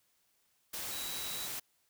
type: tone in noise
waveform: sine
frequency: 3901 Hz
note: B7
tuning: 22 cents flat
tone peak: -43 dBFS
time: 0.91-1.47 s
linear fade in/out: 10 ms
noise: white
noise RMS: -40 dBFS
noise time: 0.73-1.6 s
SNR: -6 dB
effects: white hiss -74 dBFS RMS until 1.89 s